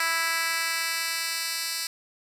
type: tone with high-pass filter sweep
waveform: 10% pulse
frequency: 329.6 Hz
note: E4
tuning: in tune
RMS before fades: -28 dBFS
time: 0-1.87 s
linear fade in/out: 2 ms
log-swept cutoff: 1600 to 3900 Hz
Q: 1
effects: resampled to 32000 Hz + 8-bit